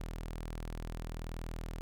sawtooth tone, 40.62 Hz, E1, 25 cents flat, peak -35 dBFS, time 0-1.81 s, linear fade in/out 0 ms, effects none

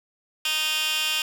15% pulse tone with high-pass filter, 309.9 Hz, D#4, 7 cents flat, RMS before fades -25 dBFS, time 0.45-1.22 s, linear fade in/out 2 ms, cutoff 2600 Hz, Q 2.3, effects none

